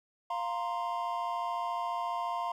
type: chord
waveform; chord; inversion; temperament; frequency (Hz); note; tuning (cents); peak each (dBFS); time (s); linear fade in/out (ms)
triangle; F suspended fourth; none; equal; 698.5 / 932.3 / 1046.5; F5 / Bb5 / C6; 0 / 0 / 0; -34; 0.3-2.52; 5
effects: none